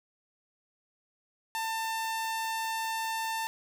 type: tone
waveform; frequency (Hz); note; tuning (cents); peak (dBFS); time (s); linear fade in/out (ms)
sawtooth; 895; A5; +29; -27; 1.55-3.47; 0
effects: none

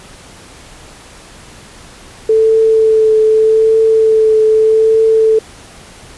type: tone with vibrato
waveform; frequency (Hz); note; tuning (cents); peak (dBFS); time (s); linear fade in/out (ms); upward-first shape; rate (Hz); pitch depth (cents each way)
sine; 440; A4; 0; -6; 2.29-5.39; 5; triangle; 0.82; 19
effects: pink hiss -37 dBFS RMS until 6.17 s + resampled to 24000 Hz

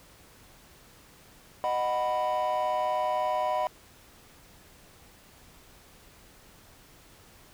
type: chord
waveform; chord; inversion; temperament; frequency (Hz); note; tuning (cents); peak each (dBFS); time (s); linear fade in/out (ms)
triangle; B major; first; just; 617.4 / 740.8 / 987.8; D#5 / F#5 / B5; -14 / +2 / 0; -27; 1.64-3.67; 0
effects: tanh soft clip ceiling -19 dBFS + pink hiss -55 dBFS RMS until 7.53 s

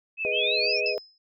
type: tone with vibrato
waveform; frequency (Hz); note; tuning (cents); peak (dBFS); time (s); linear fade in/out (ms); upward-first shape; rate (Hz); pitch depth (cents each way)
sine; 2538; D#7; +34; -26; 0.17-0.95; 50; triangle; 6.1; 82
type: chord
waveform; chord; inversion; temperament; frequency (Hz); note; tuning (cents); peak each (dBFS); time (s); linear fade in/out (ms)
sine; G# minor; none; equal; 415.3 / 493.9 / 622.3; G#4 / B4 / D#5; 0 / 0 / 0; -31; 0.25-0.98; 0
type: exponential sweep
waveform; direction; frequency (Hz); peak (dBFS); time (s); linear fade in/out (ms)
sine; up; 2976 to 5600; -25; 0.32-0.81; 50
type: tone with exponential decay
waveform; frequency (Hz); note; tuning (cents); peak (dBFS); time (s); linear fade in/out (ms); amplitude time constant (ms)
sine; 5100; D#8; +42; -25; 0.86-1.18; 2; 68
effects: none

